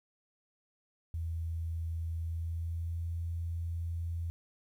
sine tone with pitch glide, 82.41 to 84.19 Hz, E2 to E2, 0 to +37 cents, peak -33 dBFS, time 1.14-4.3 s, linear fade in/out 0 ms, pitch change +37 cents, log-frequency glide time 2.19-3.07 s, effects 11-bit

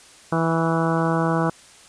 harmonic tone with a mistuned harmonic, 164.3 Hz, E3, 5 cents flat, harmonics 1 / 2 / 3 / 4 / 5 / 6 / 7 / 8 / 9, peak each -22 / -25 / -27 / -28 / -29 / -30 / -30 / -31 / -32 dBFS, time 0.32-1.5 s, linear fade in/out 5 ms, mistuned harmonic 7, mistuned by -19 cents, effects white hiss -48 dBFS RMS until 1.88 s + resampled to 22050 Hz

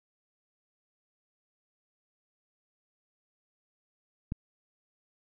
click, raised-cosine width 5 ms, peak -20 dBFS, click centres 4.321 s, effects none

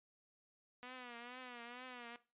5% pulse tone with vibrato, 245.3 Hz, B3, 12 cents flat, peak -38 dBFS, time 0.83-2.16 s, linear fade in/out 0 ms, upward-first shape triangle, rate 2.2 Hz, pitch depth 90 cents each way, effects noise-tail reverb RT60 0.3 s tail -17 dB re dry + resampled to 8000 Hz

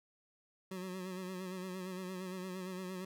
25% pulse tone with vibrato, 185 Hz, F#3, in tune, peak -37 dBFS, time 0.71-3.05 s, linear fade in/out 5 ms, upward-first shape sine, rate 8.7 Hz, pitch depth 46 cents each way, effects none

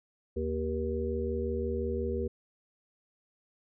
harmonic tone with a mistuned harmonic, 77.78 Hz, D#2, in tune, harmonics 1 / 3 / 5 / 6, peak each -34 / -37 / -34 / -35 dBFS, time 0.36-2.28 s, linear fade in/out 10 ms, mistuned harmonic 6, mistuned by +29 cents, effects none

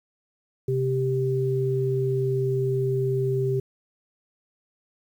sine tone pair together, 130.81 / 392 Hz, C3 / G4, 0 / 0 cents, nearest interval octave + perfect fifth, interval 1900 cents, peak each -24 dBFS, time 0.68-3.6 s, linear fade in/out 5 ms, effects 9-bit

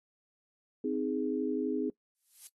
sine chord, Ab major, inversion first, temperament just, 259.6 / 311.5 / 415.3 Hz, C4 / Eb4 / Ab4, -13 / +2 / 0 cents, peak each -33 / -34 / -34 dBFS, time 0.84-1.9 s, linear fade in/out 5 ms
violet noise with exponential growth, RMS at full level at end -41 dBFS, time 2.15-2.47 s, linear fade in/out 0 ms, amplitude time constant 68 ms
effects noise-tail reverb RT60 0.1 s tail -20 dB re dry + AAC 32 kbps

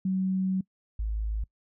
sine tone pair in turn, 188.5 / 53.48 Hz, F#3 / A1, +32 / -49 cents, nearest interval octave + minor seventh, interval 2181 cents, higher first, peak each -24 / -27 dBFS, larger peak first, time 0.05-0.61 / 0.99-1.44 s, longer first, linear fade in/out 5 ms, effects noise-tail reverb RT60 0.1 s tail -23 dB re dry

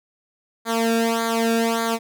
sawtooth tone with flanger, 228.5 Hz, A#3, 34 cents flat, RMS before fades -21 dBFS, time 0.65-1.99 s, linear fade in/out 50 ms, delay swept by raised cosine 0.36 to 0.98 ms, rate 1.7 Hz, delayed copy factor -0.9, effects none

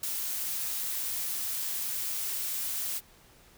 blue noise with ADSR envelope, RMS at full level -31 dBFS, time 0.03-3.01 s, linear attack 4 ms, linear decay 12 ms, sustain -2 dB, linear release 42 ms, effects pink hiss -58 dBFS RMS until 3.57 s

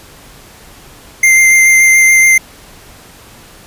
square tone with vibrato, 2093 Hz, C7, in tune, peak -5 dBFS, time 1.23-2.38 s, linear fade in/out 5 ms, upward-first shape triangle, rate 7 Hz, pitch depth 13 cents each way, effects pink hiss -38 dBFS RMS until 3.66 s + resampled to 32000 Hz

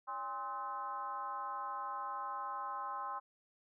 sine tone with frequency modulation, 1046.5 Hz, C6, in tune, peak -38 dBFS, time 0.07-3.2 s, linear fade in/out 20 ms, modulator 236 Hz, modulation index 1.1, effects none

